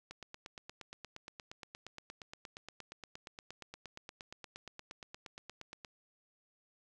click train, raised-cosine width 0.2 ms, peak -29 dBFS, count 50, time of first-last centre 0.11-5.848 s, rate 8.54 Hz, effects none

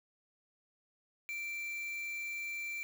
triangle tone with quantisation, 2349 Hz, D7, in tune, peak -36 dBFS, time 1.29-2.83 s, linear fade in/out 0 ms, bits 8, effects none

